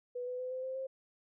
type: tone with pitch steps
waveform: sine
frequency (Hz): 492.7 / 499.9 / 507.1 / 514.5 / 522 / 529.6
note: B4 / B4 / B4 / C5 / C5 / C5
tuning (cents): -4 / +21 / +46 / -29 / -4 / +21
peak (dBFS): -36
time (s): 0.15-0.87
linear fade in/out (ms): 10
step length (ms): 120
effects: none